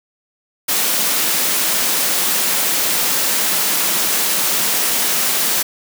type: high-pass noise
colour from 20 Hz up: white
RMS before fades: -17 dBFS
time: 0.68-5.63 s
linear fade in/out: 10 ms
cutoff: 150 Hz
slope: 48 dB/octave
effects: none